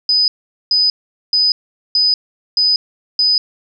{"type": "tone bursts", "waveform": "sine", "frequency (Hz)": 4995, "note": "D#8", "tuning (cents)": 6, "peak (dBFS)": -10, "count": 6, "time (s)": [0.09, 3.38], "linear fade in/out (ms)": 2, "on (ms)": 190, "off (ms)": 430, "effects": []}